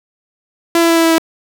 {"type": "tone with pitch steps", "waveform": "sawtooth", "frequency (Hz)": [336.6, 334.5, 332.3, 330.2, 328.2, 326.1], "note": ["E4", "E4", "E4", "E4", "E4", "E4"], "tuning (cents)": [36, 25, 14, 3, -8, -19], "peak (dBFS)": -5, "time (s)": [0.75, 1.182], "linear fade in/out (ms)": 2, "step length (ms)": 72, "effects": []}